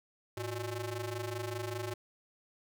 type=ring-modulated tone; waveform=sawtooth; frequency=238.9 Hz; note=A#3; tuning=43 cents sharp; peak=-29 dBFS; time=0.37-1.94 s; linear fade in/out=5 ms; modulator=132 Hz; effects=none